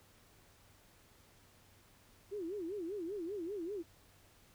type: tone with vibrato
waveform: sine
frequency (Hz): 370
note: F#4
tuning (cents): 0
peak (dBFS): -38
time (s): 2.31-3.83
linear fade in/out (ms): 20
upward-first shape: sine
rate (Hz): 5.1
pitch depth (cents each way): 230
effects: added 97 Hz sine -70 dBFS peak until 4.54 s + pink hiss -65 dBFS RMS until 4.54 s